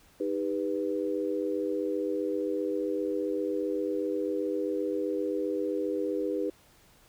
sine chord, Eb augmented, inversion none, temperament equal with one note detuned, 311.1 / 398.8 / 493.9 Hz, Eb4 / G4 / B4, 0 / +30 / 0 cents, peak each -32 dBFS, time 0.2-6.5 s, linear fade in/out 5 ms, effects pink hiss -60 dBFS RMS until 7.08 s

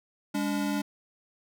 square tone pair together, 203.4 / 287.6 Hz, G#3 / D4, -36 / -36 cents, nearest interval tritone, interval 600 cents, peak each -31 / -30 dBFS, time 0.34-0.82 s, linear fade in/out 10 ms, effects none

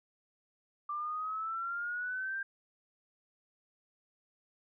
sine exponential sweep, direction up, 1177 to 1593 Hz, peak -34 dBFS, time 0.89-2.43 s, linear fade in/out 5 ms, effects none

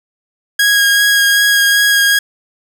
sawtooth tone with vibrato, 1642 Hz, G#6, 20 cents flat, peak -5 dBFS, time 0.59-2.19 s, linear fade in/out 5 ms, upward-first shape sine, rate 2.6 Hz, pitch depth 13 cents each way, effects none

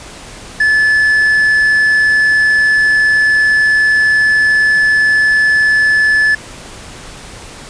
triangle tone, 1731 Hz, A6, 29 cents flat, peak -6 dBFS, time 0.6-6.35 s, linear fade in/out 5 ms, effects pink hiss -32 dBFS RMS until 7.69 s + resampled to 22050 Hz

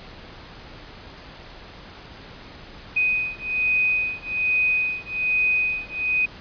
sine beating tone pair, 2499 / 2500.2 Hz, D#7 / D#7, +7 / +8 cents, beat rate 1.2 Hz, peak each -23 dBFS, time 2.96-6.26 s, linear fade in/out 10 ms, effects pink hiss -42 dBFS RMS until 6.4 s + resampled to 11025 Hz

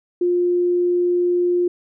sine tone, 353.5 Hz, F4, 21 cents sharp, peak -15 dBFS, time 0.21-1.68 s, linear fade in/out 5 ms, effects none

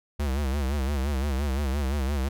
square tone with vibrato, 69.3 Hz, C#2, in tune, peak -25 dBFS, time 0.19-2.29 s, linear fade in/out 10 ms, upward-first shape sine, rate 5.8 Hz, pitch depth 120 cents each way, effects none

